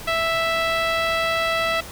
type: tone with low-pass filter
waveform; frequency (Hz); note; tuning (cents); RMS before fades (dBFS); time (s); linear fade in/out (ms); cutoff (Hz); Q
10% pulse; 659.3; E5; 0; -22; 0.07-1.81; 10; 4300; 0.54
effects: pink hiss -37 dBFS RMS until 1.91 s